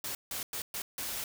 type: noise bursts at uneven times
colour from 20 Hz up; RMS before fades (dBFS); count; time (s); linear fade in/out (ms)
white; -37; 5; 0.04-0.15 / 0.31-0.43 / 0.53-0.62 / 0.74-0.82 / 0.98-1.24; 2
effects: none